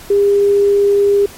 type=tone; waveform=sine; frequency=403.3 Hz; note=G4; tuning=49 cents sharp; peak=-8 dBFS; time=0.1-1.26 s; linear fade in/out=5 ms; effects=pink hiss -36 dBFS RMS until 1.37 s + MP3 64 kbps